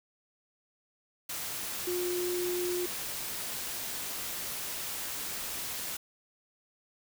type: tone in noise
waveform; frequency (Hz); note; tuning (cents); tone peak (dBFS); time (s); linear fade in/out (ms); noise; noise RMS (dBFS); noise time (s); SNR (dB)
sine; 356.1; F4; +34; -30; 1.87-2.86; 5; white; -37; 1.29-5.97; +4
effects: none